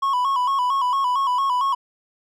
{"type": "tone with vibrato", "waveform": "triangle", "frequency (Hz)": 1042, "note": "C6", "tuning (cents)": -7, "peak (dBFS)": -16, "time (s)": [0.02, 1.75], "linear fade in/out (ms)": 10, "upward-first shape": "square", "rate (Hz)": 4.4, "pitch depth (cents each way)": 86, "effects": []}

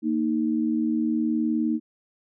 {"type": "tone pair together", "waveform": "sine", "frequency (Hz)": [231.5, 311.1], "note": ["A#3", "D#4"], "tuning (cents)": [-12, 0], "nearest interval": "perfect fourth", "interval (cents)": 512, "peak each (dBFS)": -24, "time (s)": [0.02, 1.8], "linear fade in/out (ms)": 50, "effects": []}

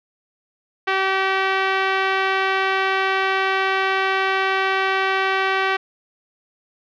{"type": "tone with low-pass filter", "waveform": "5% pulse", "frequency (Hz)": 383.8, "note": "G4", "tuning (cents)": -37, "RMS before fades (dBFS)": -20, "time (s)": [0.87, 5.77], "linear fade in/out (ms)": 10, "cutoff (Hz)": 2000, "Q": 0.93, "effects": []}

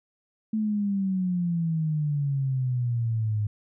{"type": "exponential sweep", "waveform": "sine", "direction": "down", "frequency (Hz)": [220, 103.83], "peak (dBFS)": -23, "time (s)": [0.53, 3.47], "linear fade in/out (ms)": 5, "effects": []}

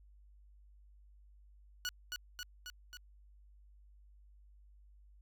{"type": "tone with echo", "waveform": "15% pulse", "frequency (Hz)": 1466, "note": "F#6", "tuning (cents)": -16, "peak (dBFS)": -29, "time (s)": [1.85, 1.89], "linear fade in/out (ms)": 0, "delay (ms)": 270, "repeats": 4, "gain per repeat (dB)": -3, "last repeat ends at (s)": 2.97, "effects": ["added 50 Hz sine -58 dBFS peak until 5.21 s"]}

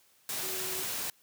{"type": "tone in noise", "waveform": "sine", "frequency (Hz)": 373.7, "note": "F#4", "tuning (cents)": 17, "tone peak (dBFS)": -42, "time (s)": [0.43, 0.83], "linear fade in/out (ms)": 2, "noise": "white", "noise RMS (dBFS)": -35, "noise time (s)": [0.29, 1.1], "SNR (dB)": -10, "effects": ["white hiss -65 dBFS RMS until 1.22 s", "high-pass 80 Hz 12 dB/octave"]}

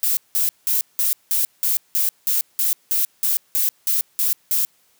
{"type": "noise bursts", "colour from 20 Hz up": "violet", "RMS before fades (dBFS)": -19, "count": 15, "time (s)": [0.03, 4.65], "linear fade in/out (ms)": 0, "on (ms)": 140, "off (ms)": 180, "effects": ["white hiss -60 dBFS RMS until 4.99 s", "high-pass 80 Hz 12 dB/octave"]}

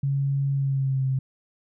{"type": "tone with pitch glide", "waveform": "sine", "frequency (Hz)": [138.59, 132.41], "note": ["C#3", "C3"], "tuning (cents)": [0, 21], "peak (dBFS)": -21, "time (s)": [0.03, 1.19], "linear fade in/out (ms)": 5, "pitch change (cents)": -79, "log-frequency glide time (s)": [0.53, 1.06], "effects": []}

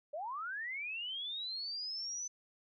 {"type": "linear sweep", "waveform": "sine", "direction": "up", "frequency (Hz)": [554.4, 6090], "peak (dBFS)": -38, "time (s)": [0.13, 2.28], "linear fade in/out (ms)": 10, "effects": []}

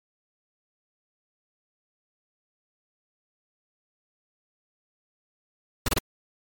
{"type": "noise bursts", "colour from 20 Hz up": "pink", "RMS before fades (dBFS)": -23, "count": 3, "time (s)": [5.86, 5.987], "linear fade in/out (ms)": 5, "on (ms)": 25, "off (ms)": 26, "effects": ["MP3 96 kbps"]}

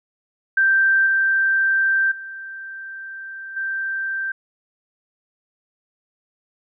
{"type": "tone with level steps", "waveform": "sine", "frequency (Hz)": 1568, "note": "G6", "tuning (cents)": 0, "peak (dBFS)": [-13, -15, -31, -22], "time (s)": [0.57, 4.32], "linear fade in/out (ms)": 5, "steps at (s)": [1.06, 2.11, 3.56], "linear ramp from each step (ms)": 10, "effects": []}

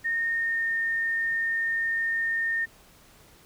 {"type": "tone with pitch glide", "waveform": "sine", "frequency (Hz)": [1839, 1826.3], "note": ["A#6", "A#6"], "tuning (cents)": [-24, -36], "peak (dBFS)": -24, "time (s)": [0.04, 2.66], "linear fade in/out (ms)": 20, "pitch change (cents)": -12, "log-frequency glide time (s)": [0.31, 0.7], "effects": ["pink hiss -55 dBFS RMS until 3.45 s"]}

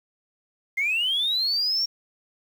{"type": "linear sweep", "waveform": "sine", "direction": "up", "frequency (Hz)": [2075, 5588], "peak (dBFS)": -20, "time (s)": [0.77, 1.86], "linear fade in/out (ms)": 10, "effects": ["tanh soft clip ceiling -18 dBFS", "8-bit"]}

